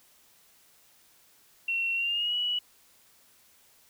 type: tone with pitch glide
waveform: sine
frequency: 2724 to 2936 Hz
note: F7 to F#7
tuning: -44 to -14 cents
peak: -26 dBFS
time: 1.68-2.59 s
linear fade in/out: 5 ms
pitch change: +130 cents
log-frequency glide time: 1.95-2.36 s
effects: white hiss -61 dBFS RMS until 3.89 s